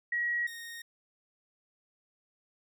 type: tone pair in turn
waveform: sine / sawtooth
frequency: 1908 / 1858 Hz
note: A#6 / A#6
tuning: +40 / -6 cents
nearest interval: unison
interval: 46 cents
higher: first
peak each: -28 / -38 dBFS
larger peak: first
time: 0.12-0.47 / 0.47-0.82 s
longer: neither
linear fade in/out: 5 ms
effects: none